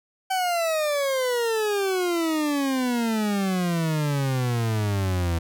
40% pulse exponential sweep, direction down, 768 to 82.41 Hz, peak -21 dBFS, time 0.3-5.39 s, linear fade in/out 10 ms, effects none

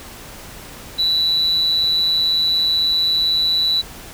sine tone with amplitude modulation, 3951 Hz, B7, in tune, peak -11 dBFS, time 0.98-3.82 s, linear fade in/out 20 ms, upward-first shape sine, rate 162 Hz, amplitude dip 50%, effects tanh soft clip ceiling -10 dBFS + pink hiss -37 dBFS RMS until 4.13 s

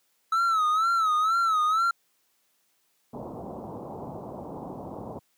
triangle tone with vibrato, 1300 Hz, E6, 24 cents flat, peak -19 dBFS, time 0.32-1.91 s, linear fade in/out 5 ms, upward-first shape sine, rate 2.1 Hz, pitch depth 100 cents each way
pink low-pass noise, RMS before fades -35 dBFS, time 3.13-5.19 s, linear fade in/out 5 ms, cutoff 990 Hz, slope 48 dB/octave
effects white hiss -70 dBFS RMS until 5.37 s + high-pass 150 Hz 12 dB/octave

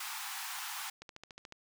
pink high-pass noise, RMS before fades -41 dBFS, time 0-0.9 s, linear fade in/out 5 ms, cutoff 770 Hz, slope 96 dB/octave
click train, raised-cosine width 0.2 ms, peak -30 dBFS, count 8, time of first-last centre 1.02-1.524 s, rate 13.9 Hz
effects none

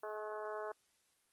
harmonic tone with a mistuned harmonic, 212.9 Hz, G#3, 43 cents sharp, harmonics 2 / 3 / 4 / 5 / 6 / 7 / 8, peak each -44 / -45 / -49 / -48 / -52 / -52 / -58 dBFS, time 0.03-0.72 s, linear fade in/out 5 ms, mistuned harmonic 5, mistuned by +22 cents, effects white hiss -75 dBFS RMS until 1.32 s + Opus 32 kbps

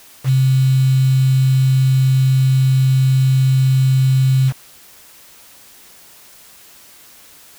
sine tone with quantisation, 131.9 Hz, C3, 14 cents sharp, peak -10 dBFS, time 0.24-4.53 s, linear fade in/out 50 ms, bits 5, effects white hiss -44 dBFS RMS until 7.58 s

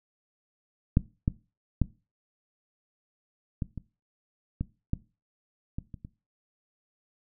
clicks, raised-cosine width 5 ms, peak -7 / -11 / -10 / -17 / -24 / -17 / -14 / -20 / -28 / -28 dBFS, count 10, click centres 0.971 / 1.279 / 1.817 / 3.622 / 3.777 / 4.61 / 4.934 / 5.785 / 5.942 / 6.049 s, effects noise-tail reverb RT60 0.3 s tail -19 dB re dry

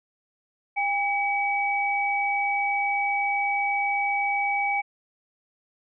sine tone pair together, 805 / 2277 Hz, G5 / C#7, +46 / +46 cents, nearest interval octave + tritone, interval 1800 cents, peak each -25 dBFS, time 0.76-4.82 s, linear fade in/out 20 ms, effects none

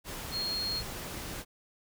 sine tone in noise, 4264 Hz, C8, 32 cents sharp, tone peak -31 dBFS, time 0.31-0.83 s, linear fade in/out 50 ms, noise pink, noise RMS -40 dBFS, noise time 0.04-1.45 s, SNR +6 dB, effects none

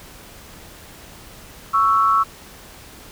sine tone pair together, 1111.8 / 1323 Hz, C#6 / E6, +5 / +6 cents, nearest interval minor third, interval 301 cents, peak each -16 dBFS, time 1.73-2.24 s, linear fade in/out 20 ms, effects pink hiss -42 dBFS RMS until 3.11 s

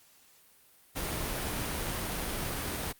pink noise, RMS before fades -34 dBFS, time 0.95-2.93 s, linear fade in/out 20 ms, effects white hiss -61 dBFS RMS until 2.99 s + Opus 48 kbps

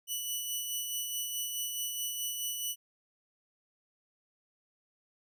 10% pulse tone with tremolo, 2960 Hz, F#7, in tune, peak -24 dBFS, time 0.07-2.76 s, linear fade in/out 50 ms, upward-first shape sine, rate 4.7 Hz, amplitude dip 35%, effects none

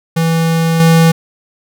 square tone with level steps, 164.3 Hz, E3, 5 cents flat, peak -11 / -6 dBFS, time 0.16-1.12 s, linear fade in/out 10 ms, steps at 0.8 s, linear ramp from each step 2 ms, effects none

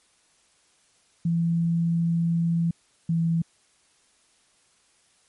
sine tone pair in turn, 167.9 / 165.78 Hz, E3 / E3, +32 / +10 cents, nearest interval unison, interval 22 cents, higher first, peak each -20 / -20 dBFS, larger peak neither, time 1.25-2.71 / 3.09-3.42 s, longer first, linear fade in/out 5 ms, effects white hiss -63 dBFS RMS until 5.28 s + MP3 48 kbps

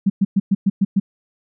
sine tone bursts, 196 Hz, G3, in tune, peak -11 dBFS, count 7, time 0.06-1 s, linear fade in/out 10 ms, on 40 ms, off 110 ms, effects none

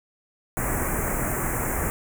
pink band-stop noise, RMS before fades -26 dBFS, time 0.57-1.9 s, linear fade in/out 0 ms, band 2200 to 7100 Hz, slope 48 dB/octave, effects none

